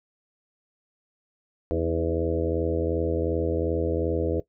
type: harmonic tone with a mistuned harmonic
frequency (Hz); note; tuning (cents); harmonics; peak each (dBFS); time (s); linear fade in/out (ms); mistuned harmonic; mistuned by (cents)
82.7; E2; +6; 1 / 2 / 3 / 4 / 5 / 6 / 7 / 8; -29 / -36 / -37 / -29 / -30 / -28 / -35 / -37; 1.71-4.4; 0; 4; -45
effects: noise-tail reverb RT60 0.1 s tail -17 dB re dry